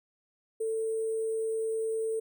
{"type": "tone with sample-and-hold", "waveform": "sine", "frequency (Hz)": 445.1, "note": "A4", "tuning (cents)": 20, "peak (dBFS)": -28, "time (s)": [0.6, 2.2], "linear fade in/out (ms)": 10, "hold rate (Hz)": 8820, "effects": []}